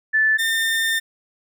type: tone pair in turn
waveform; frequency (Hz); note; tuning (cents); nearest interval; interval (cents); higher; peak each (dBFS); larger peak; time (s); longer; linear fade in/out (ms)
sine / 30% pulse; 1751 / 1807.5; A6 / A6; -9 / +46; minor second; 55; second; -14 / -16; first; 0.13-0.38 / 0.38-1; second; 20
effects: none

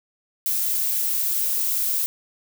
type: noise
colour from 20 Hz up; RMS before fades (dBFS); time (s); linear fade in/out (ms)
violet; -23; 0.46-2.06; 0
effects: none

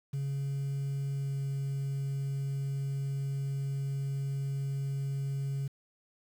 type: tone with pitch glide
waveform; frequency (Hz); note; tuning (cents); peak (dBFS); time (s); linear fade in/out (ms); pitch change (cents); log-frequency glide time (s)
sine; 138.59 to 137.79; C#3 to C#3; 0 to -10; -28; 0.13-5.68; 10; -10; 1.14-1.36
effects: tanh soft clip ceiling -30 dBFS + 9-bit

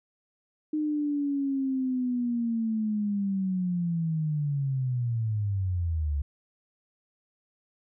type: linear sweep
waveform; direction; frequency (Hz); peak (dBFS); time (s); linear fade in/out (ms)
sine; down; 307.5 to 69.3; -25; 0.73-6.22; 5
effects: none

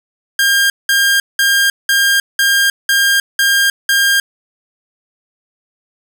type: tone bursts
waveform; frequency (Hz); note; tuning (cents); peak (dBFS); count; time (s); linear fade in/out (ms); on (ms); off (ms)
sawtooth; 1607; G6; +43; -6; 8; 0.39-4.2; 2; 310; 190
effects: none

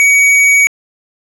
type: tone with tanh clipping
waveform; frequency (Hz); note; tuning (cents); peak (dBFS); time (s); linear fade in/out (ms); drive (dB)
sine; 2256; C#7; +30; -7; 0-0.67; 0; 17
effects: low-pass 11000 Hz 12 dB/octave

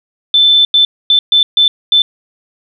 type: tone bursts at uneven times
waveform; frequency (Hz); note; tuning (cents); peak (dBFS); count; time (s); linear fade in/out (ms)
sine; 3529; A7; +4; -5; 6; 0.34-0.65 / 0.74-0.85 / 1.1-1.19 / 1.32-1.43 / 1.57-1.68 / 1.92-2.02; 2
effects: none

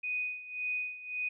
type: tone with tremolo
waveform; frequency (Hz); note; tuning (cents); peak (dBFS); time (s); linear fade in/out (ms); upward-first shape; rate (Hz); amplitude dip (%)
sine; 2489; D#7; 0; -30; 0.03-1.29; 10; sine; 1.8; 80
effects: none

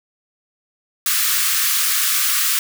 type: high-pass noise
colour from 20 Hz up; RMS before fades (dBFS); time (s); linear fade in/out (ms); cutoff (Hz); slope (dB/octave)
white; -18; 1.06-2.59; 2; 1100; 96
effects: none

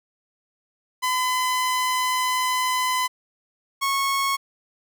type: tone pair in turn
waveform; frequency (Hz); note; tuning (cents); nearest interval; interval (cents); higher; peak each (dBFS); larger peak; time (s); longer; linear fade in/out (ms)
sawtooth; 1013 / 1098.3; B5 / C#6; +44 / -16; minor second; 140; second; -17 / -17; neither; 1.02-3.08 / 3.81-4.37; first; 20
effects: none

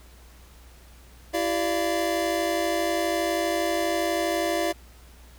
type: tone cluster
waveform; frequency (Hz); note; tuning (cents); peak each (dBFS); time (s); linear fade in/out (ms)
square; 333.8 / 386.2 / 588 / 687; E4 / G4 / D5 / F5; +22 / -26 / +2 / -29; -29 / -33 / -29 / -29; 1.33-4.73; 20
effects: added 60 Hz sine -48 dBFS peak until 5.38 s + pink hiss -54 dBFS RMS until 5.38 s

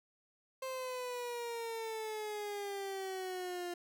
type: exponential sweep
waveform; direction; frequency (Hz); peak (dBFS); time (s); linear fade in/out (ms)
30% pulse; down; 527 to 349.2; -36; 0.62-3.74; 5
effects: none

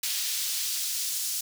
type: noise with high-pass filter sweep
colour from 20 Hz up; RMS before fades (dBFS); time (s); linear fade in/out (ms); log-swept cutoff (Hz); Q
pink; -30; 0.03-1.41; 5; 3600 to 5700; 1
effects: none

